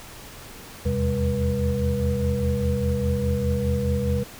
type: tone cluster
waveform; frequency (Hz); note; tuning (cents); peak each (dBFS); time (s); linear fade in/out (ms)
sine; 79.2 / 84.1 / 128.4 / 200.4 / 484.4; D#2 / E2 / C3 / G3 / B4; +31 / +35 / -32 / +38 / -34; -27; 0.85-4.24; 10
effects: pink hiss -42 dBFS RMS until 4.39 s